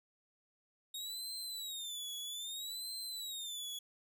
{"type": "tone with vibrato", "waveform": "sawtooth", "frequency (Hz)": 3729, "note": "A#7", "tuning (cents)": 0, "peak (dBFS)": -38, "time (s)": [0.94, 3.79], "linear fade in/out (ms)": 5, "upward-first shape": "sine", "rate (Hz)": 0.62, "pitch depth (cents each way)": 170, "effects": []}